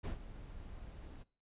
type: noise with ADSR envelope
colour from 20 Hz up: brown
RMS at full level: -36 dBFS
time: 0.03-1.24 s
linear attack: 22 ms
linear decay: 120 ms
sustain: -13 dB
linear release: 23 ms
effects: noise-tail reverb RT60 0.4 s tail -21 dB re dry + resampled to 8000 Hz